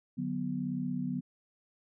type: chord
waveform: sine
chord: B minor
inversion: first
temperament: equal with one note detuned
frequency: 148.8 / 185 / 246.9 Hz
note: D3 / F#3 / B3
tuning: +23 / 0 / 0 cents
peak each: -38 / -36 / -34 dBFS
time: 0.17-1.21 s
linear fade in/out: 20 ms
effects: none